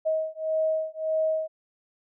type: beating tone pair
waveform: sine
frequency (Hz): 632 / 633.7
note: D#5 / D#5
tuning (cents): +27 / +32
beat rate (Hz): 1.7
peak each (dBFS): -27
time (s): 0.05-1.48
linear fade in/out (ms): 20
effects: none